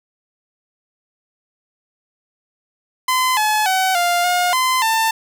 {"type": "tone with pitch steps", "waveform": "sawtooth", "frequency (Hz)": [1024, 855, 755, 700, 714, 1029, 893], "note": ["C6", "A5", "F#5", "F5", "F5", "C6", "A5"], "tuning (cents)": [-38, -50, 35, 4, 38, -29, 25], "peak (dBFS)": -11, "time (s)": [3.08, 5.11], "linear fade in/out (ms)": 5, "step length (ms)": 290, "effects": []}